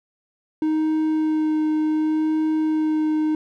triangle tone with vibrato, 311 Hz, D#4, 1 cent flat, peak -16 dBFS, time 0.62-3.35 s, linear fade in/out 2 ms, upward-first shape sine, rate 0.68 Hz, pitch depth 11 cents each way, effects none

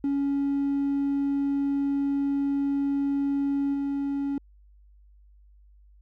triangle tone with level steps, 279.7 Hz, C#4, 16 cents sharp, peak -20 / -23 dBFS, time 0.04-4.38 s, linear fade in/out 2 ms, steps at 3.73 s, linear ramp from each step 20 ms, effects tanh soft clip ceiling -18 dBFS + added 50 Hz sine -52 dBFS peak until 6.01 s

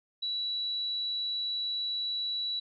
sine tone, 3929 Hz, B7, 10 cents flat, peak -30 dBFS, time 0.22-2.6 s, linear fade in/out 10 ms, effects none

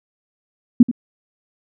sine tone with echo, 241.3 Hz, B3, 40 cents flat, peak -3 dBFS, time 0.8-0.83 s, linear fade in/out 5 ms, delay 84 ms, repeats 1, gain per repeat -14 dB, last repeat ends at 0.914 s, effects none

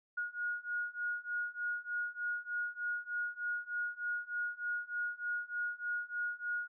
sine beating tone pair, 1440 / 1443.3 Hz, F#6 / F#6, -47 / -43 cents, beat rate 3.3 Hz, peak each -39 / -38 dBFS, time 0.17-6.68 s, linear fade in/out 10 ms, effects none

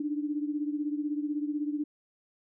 sine beating tone pair, 293 / 309 Hz, D4 / D#4, -4 / -12 cents, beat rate 16 Hz, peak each -30 / -35 dBFS, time 0-1.84 s, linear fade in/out 5 ms, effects none

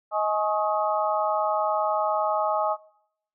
harmonic tone with a mistuned harmonic, 210 Hz, G#3, 19 cents sharp, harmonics 3 / 4 / 5 / 6, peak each -26 / -26 / -31 / -29 dBFS, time 0.11-2.77 s, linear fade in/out 50 ms, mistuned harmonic 5, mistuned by +69 cents, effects noise-tail reverb RT60 0.7 s tail -20 dB re dry

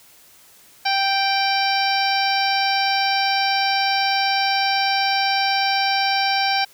harmonic tone with a mistuned harmonic, 784 Hz, G5, in tune, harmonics 1 / 2 / 3 / 4 / 5 / 6 / 7, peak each -20 / -26 / -25 / -30 / -29 / -27 / -27 dBFS, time 0.85-6.65 s, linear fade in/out 10 ms, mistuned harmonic 4, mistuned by -32 cents, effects white hiss -50 dBFS RMS until 6.73 s

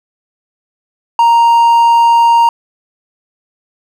triangle tone, 932.3 Hz, A#5, in tune, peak -3 dBFS, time 1.19-2.49 s, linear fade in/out 2 ms, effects none

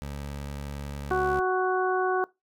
20% pulse tone with vibrato, 71 Hz, C#2, 42 cents sharp, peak -29 dBFS, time 0.02-1.4 s, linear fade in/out 0 ms, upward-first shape square, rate 18 Hz, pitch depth 11 cents each way
harmonic tone, 371 Hz, F#4, 5 cents sharp, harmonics 1 / 2 / 3 / 4, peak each -25 / -28 / -30 / -31 dBFS, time 1.11-2.24 s, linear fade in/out 0 ms
effects noise-tail reverb RT60 0.2 s tail -22 dB re dry

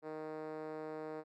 5% pulse tone with band-pass filter, 155.56 Hz, D#3, in tune, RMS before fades -44 dBFS, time 0.02-1.24 s, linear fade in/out 50 ms, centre 430 Hz, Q 2, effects none

